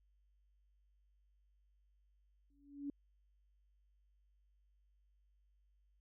sine tone with exponential growth, 284 Hz, C#4, 42 cents sharp, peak -37 dBFS, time 2.5-2.9 s, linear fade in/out 2 ms, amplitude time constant 85 ms, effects added 50 Hz sine -70 dBFS peak until 6 s

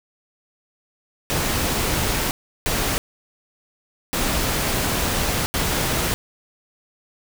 pink noise bursts at uneven times, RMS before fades -22 dBFS, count 4, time 1.3-2.31 / 2.66-2.98 / 4.13-5.46 / 5.54-6.14 s, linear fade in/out 0 ms, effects none

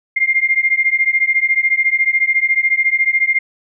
sine beating tone pair, 2106 / 2120 Hz, C7 / C7, +11 / +22 cents, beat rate 14 Hz, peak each -15 dBFS, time 0.16-3.39 s, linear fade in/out 10 ms, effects none

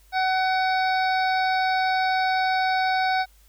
harmonic tone with a mistuned harmonic, 751 Hz, F#5, 26 cents sharp, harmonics 1 / 2 / 3 / 5 / 6 / 7, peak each -21 / -27 / -31 / -35 / -37 / -38 dBFS, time 0.12-3.26 s, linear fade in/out 50 ms, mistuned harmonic 5, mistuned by +19 cents, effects added 50 Hz sine -53 dBFS peak until 3.48 s + white hiss -60 dBFS RMS until 3.48 s

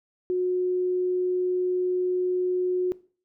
sine tone, 363.9 Hz, F#4, 29 cents flat, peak -22 dBFS, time 0.3-2.92 s, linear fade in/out 0 ms, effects noise-tail reverb RT60 0.4 s tail -19 dB re dry

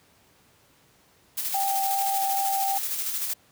blue noise with tremolo, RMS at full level -28 dBFS, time 1.37-3.34 s, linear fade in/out 10 ms, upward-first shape square, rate 13 Hz, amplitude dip 35%
sine tone with vibrato, 784 Hz, G5, in tune, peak -24 dBFS, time 1.54-2.78 s, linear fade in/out 5 ms, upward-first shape triangle, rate 2.6 Hz, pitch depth 8 cents each way
effects pink hiss -60 dBFS RMS until 3.51 s + high-pass 80 Hz 12 dB/octave

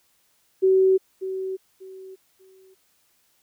sine tone with echo, 379.3 Hz, F#4, 43 cents sharp, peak -14 dBFS, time 0.62-0.98 s, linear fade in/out 20 ms, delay 590 ms, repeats 3, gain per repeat -12 dB, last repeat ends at 2.75 s, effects white hiss -65 dBFS RMS until 3.42 s

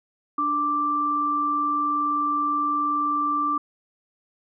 sine tone pair together, 293.7 / 1174.7 Hz, D4 / D6, 0 / 0 cents, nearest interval 2 octaves, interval 2400 cents, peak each -30 / -21 dBFS, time 0.38-3.58 s, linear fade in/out 5 ms, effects none

